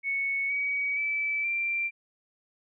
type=tone with pitch steps; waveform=sine; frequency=2214 / 2262 / 2311 / 2361 Hz; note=C#7 / C#7 / D7 / D7; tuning=-3 / +34 / -28 / +9 cents; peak=-26 dBFS; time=0.03-1.91 s; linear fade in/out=50 ms; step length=470 ms; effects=none